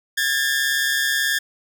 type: tone pair together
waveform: sawtooth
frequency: 1635 / 1773.3 Hz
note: G#6 / A6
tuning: -28 / +13 cents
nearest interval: minor second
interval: 141 cents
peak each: -18 dBFS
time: 0.17-1.39 s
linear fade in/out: 10 ms
effects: none